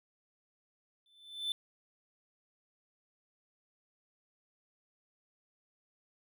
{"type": "tone with exponential growth", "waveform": "triangle", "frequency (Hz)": 3526, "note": "A7", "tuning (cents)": 3, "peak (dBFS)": -28, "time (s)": [1.06, 1.52], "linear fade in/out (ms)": 1, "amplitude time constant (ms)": 100, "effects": []}